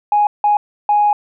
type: tone bursts at uneven times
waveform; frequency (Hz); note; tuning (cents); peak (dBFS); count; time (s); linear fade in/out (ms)
sine; 830.6; G#5; 0; -9; 3; 0.12-0.27 / 0.44-0.57 / 0.89-1.13; 2
effects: tanh soft clip ceiling -5 dBFS